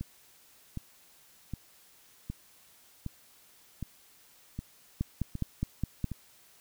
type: two click trains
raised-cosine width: 5 ms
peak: -17 / -23 dBFS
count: 6 / 9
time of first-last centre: 5.01-6.043 / 0.01-6.117 s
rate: 4.84 / 1.31 Hz
effects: white hiss -60 dBFS RMS until 6.6 s